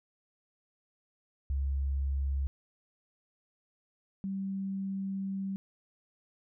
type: tone pair in turn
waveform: sine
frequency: 68.6 / 194.03 Hz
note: C#2 / G3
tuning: -17 / -17 cents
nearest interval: octave + tritone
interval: 1800 cents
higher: second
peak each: -28 / -32 dBFS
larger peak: first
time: 1.5-2.47 / 4.24-5.56 s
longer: second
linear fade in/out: 0 ms
effects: none